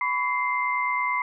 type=tone cluster; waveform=sine; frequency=998 / 1127 / 2087 Hz; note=B5 / C#6 / C7; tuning=+18 / +28 / -5 cents; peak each=-26 / -30 / -26 dBFS; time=0.01-1.22 s; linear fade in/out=2 ms; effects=none